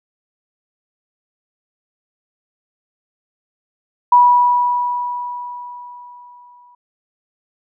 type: tone with exponential decay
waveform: sine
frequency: 976 Hz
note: B5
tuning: 21 cents flat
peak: -5 dBFS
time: 4.12-6.75 s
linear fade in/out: 5 ms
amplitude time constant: 570 ms
effects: none